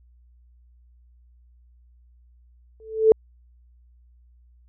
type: tone with exponential growth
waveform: sine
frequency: 440 Hz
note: A4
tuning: in tune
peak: -7 dBFS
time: 2.8-3.12 s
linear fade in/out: 1 ms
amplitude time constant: 68 ms
effects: added 60 Hz sine -52 dBFS peak until 4.68 s